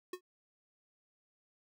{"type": "tone with exponential decay", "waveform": "square", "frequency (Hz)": 364.1, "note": "F#4", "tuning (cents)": -28, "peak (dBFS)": -36, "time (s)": [0.13, 0.21], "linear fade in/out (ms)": 5, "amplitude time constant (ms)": 16, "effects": []}